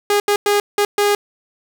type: tone bursts at uneven times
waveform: sawtooth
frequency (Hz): 410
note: G#4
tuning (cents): -22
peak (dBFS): -9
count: 5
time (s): 0.1-0.2 / 0.28-0.36 / 0.46-0.6 / 0.78-0.85 / 0.98-1.15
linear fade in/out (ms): 2
effects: none